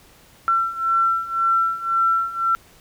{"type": "beating tone pair", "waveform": "sine", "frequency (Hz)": [1348, 1349.9], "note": ["E6", "E6"], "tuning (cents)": [38, 41], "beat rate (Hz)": 1.9, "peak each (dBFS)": [-22, -19], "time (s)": [0.48, 2.55], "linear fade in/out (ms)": 0, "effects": ["pink hiss -51 dBFS RMS until 2.8 s"]}